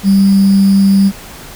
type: tone with sample-and-hold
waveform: sine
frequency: 196 Hz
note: G3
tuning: in tune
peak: -5 dBFS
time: 0.03-1.12 s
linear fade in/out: 50 ms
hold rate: 4900 Hz
effects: pink hiss -32 dBFS RMS until 1.55 s